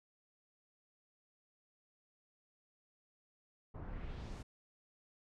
brown noise with low-pass filter sweep, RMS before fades -45 dBFS, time 3.74-4.43 s, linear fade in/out 10 ms, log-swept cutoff 1000 to 9300 Hz, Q 1.3, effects none

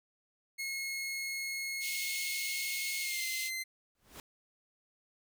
sawtooth tone with pitch glide, 2168 to 2071 Hz, C#7 to C7, -39 to -18 cents, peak -32 dBFS, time 0.58-3.64 s, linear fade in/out 20 ms, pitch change -79 cents, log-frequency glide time 3.01-3.26 s
pink high-pass noise, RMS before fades -40 dBFS, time 1.8-3.51 s, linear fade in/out 50 ms, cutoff 2500 Hz, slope 96 dB/octave
pink noise with exponential growth, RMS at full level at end -44 dBFS, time 3.95-4.2 s, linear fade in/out 1 ms, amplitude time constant 54 ms
effects none

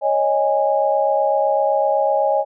sine chord, C# suspended second, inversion none, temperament equal with one note detuned, 554.4 / 622.3 / 823.4 Hz, C#5 / D#5 / G#5, 0 / 0 / -15 cents, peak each -19 dBFS, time 0.01-2.45 s, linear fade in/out 50 ms, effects none

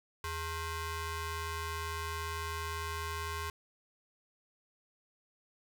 sawtooth ring-modulated tone, 493.9 Hz, B4, in tune, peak -29 dBFS, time 0.24-3.5 s, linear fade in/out 2 ms, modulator 575 Hz, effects 11-bit

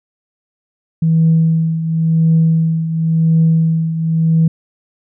sine tone with tremolo, 162.3 Hz, E3, 27 cents flat, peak -6 dBFS, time 1.02-4.48 s, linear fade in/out 5 ms, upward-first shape triangle, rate 0.94 Hz, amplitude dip 70%, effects tanh soft clip ceiling -4 dBFS

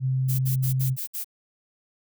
sine tone, 130.81 Hz, C3, in tune, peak -21 dBFS, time 0-0.97 s, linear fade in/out 50 ms
violet noise bursts, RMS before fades -31 dBFS, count 6, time 0.28-1.245 s, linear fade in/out 20 ms, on 110 ms, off 61 ms
effects none

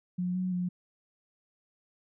sine tone with pitch steps, 179.7 / 184 / 179.1 Hz, F3 / F#3 / F3, +50 / -9 / +44 cents, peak -28 dBFS, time 0.18-0.69 s, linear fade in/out 10 ms, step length 170 ms, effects none

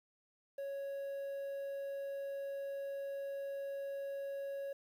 triangle tone with quantisation, 554.4 Hz, C#5, in tune, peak -37 dBFS, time 0.58-4.73 s, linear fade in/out 5 ms, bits 11, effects none

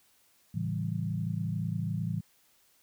sine chord, A dominant seventh, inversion none, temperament equal, 110 / 138.59 / 164.81 / 196 Hz, A2 / C#3 / E3 / G3, 0 / 0 / 0 / 0 cents, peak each -34 / -38 / -33 / -38 dBFS, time 0.54-2.21 s, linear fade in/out 10 ms, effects white hiss -66 dBFS RMS until 2.82 s

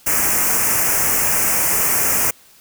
white band-stop noise, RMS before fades -17 dBFS, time 0.06-2.31 s, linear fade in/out 10 ms, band 2600 to 5600 Hz, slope 48 dB/octave, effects white hiss -49 dBFS RMS until 2.6 s

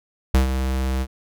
square tone with ADSR envelope, 65.41 Hz, C2, in tune, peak -12 dBFS, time 0.34-1.07 s, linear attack 4 ms, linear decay 120 ms, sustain -9 dB, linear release 54 ms, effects none

